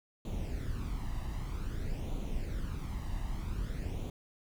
brown noise with flanger, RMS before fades -36 dBFS, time 0.25-4.1 s, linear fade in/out 2 ms, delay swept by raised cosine 0.29 to 1.06 ms, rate 0.52 Hz, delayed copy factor +0.6, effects none

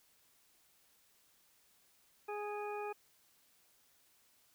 harmonic tone with a mistuned harmonic, 415.3 Hz, G#4, in tune, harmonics 1 / 2 / 3 / 4 / 6, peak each -41 / -43 / -49 / -55 / -50 dBFS, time 2.28-2.93 s, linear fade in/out 10 ms, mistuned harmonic 6, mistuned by -20 cents, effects white hiss -70 dBFS RMS until 4.54 s

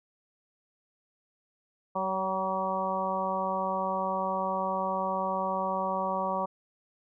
harmonic tone with a mistuned harmonic, 190 Hz, F#3, 46 cents sharp, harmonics 1 / 2 / 3 / 4 / 5 / 6, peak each -37 / -41 / -33 / -35 / -32 / -34 dBFS, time 1.95-6.46 s, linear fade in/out 10 ms, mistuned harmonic 3, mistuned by -16 cents, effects none

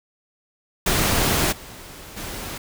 pink noise with level steps, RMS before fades -20 / -40 / -32 dBFS, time 0.86-2.58 s, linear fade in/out 5 ms, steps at 1.51 / 2.16 s, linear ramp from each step 20 ms, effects none

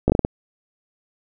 slowing click train, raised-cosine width 2 ms, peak -3 dBFS, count 6, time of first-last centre 0.08-0.249 s, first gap 17 ms, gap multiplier 1.35, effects none

